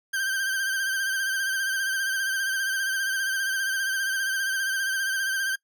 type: tone with vibrato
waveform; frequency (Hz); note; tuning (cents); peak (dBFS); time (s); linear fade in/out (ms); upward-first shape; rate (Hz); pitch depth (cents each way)
40% pulse; 1568; G6; 0; -24; 0.13-5.56; 10; sine; 15; 43
effects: noise-tail reverb RT60 0.1 s tail -22 dB re dry